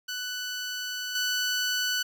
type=tone with level steps; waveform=15% pulse; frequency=1490 Hz; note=F#6; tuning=12 cents sharp; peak=-25 / -19 dBFS; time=0.08-2.03 s; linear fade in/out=10 ms; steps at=1.15 s; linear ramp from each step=5 ms; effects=none